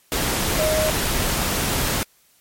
sine tone in noise, 622.3 Hz, D#5, in tune, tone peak -19 dBFS, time 0.59-0.9 s, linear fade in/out 0 ms, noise pink, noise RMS -22 dBFS, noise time 0.12-2.03 s, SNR 0 dB, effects white hiss -58 dBFS RMS until 2.4 s + MP3 64 kbps

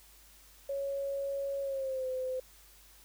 sine tone with pitch glide, 554.4 to 514.3 Hz, C#5 to C5, 0 to -30 cents, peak -32 dBFS, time 0.69-2.4 s, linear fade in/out 5 ms, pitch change -130 cents, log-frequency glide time 1.61-2.07 s, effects added 50 Hz sine -61 dBFS peak until 3.04 s + white hiss -59 dBFS RMS until 3.04 s

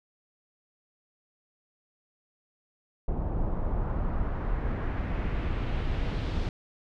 brown noise with low-pass filter sweep, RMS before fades -29 dBFS, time 3.08-6.49 s, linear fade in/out 2 ms, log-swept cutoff 740 to 4300 Hz, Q 1.4, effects none

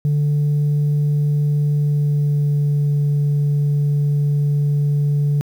sine tone with pitch glide, 146.83 to 144.98 Hz, D3 to D3, 0 to -22 cents, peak -12 dBFS, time 0.05-5.41 s, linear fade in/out 0 ms, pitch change -22 cents, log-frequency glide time 1.67-2.95 s, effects tanh soft clip ceiling -13 dBFS + 8-bit

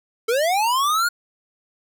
square linear sweep, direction up, 434.1 to 1451 Hz, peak -18 dBFS, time 0.28-1.09 s, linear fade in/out 10 ms, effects none

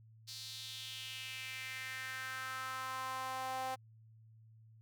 sawtooth tone with high-pass filter sweep, 260.7 Hz, C4, 6 cents flat, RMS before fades -43 dBFS, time 0.27-3.76 s, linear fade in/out 20 ms, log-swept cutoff 4500 to 720 Hz, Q 3.4, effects added 111 Hz sine -58 dBFS peak until 4.81 s

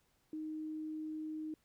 sine tone, 311.1 Hz, D#4, in tune, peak -39 dBFS, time 0.33-1.54 s, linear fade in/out 2 ms, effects pink hiss -75 dBFS RMS until 1.64 s

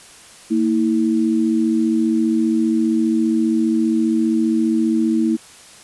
sine tone pair together, 228.3 / 323.3 Hz, A#3 / E4, -36 / -34 cents, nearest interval tritone, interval 602 cents, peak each -17 dBFS, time 0.5-5.37 s, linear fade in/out 20 ms, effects white hiss -43 dBFS RMS until 5.83 s + resampled to 24000 Hz

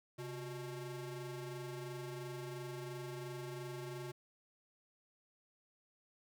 40% pulse ring-modulated tone, 246.9 Hz, B3, in tune, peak -39 dBFS, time 0.18-4.12 s, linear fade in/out 10 ms, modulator 112 Hz, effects none

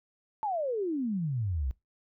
sine exponential sweep, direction down, 893 to 60.3 Hz, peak -28 dBFS, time 0.43-1.71 s, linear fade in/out 0 ms, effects noise-tail reverb RT60 0.2 s tail -22 dB re dry

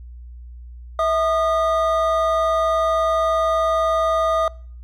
triangle tone pair together, 649.5 / 1226 Hz, E5 / D#6, -26 / -26 cents, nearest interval major seventh, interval 1100 cents, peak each -17 / -18 dBFS, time 0.99-4.48 s, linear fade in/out 2 ms, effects noise-tail reverb RT60 0.5 s tail -25 dB re dry + added 60 Hz sine -35 dBFS peak until 4.83 s

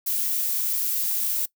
violet noise, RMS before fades -25 dBFS, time 0.06-1.46 s, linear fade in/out 10 ms, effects noise-tail reverb RT60 0.1 s tail -20 dB re dry

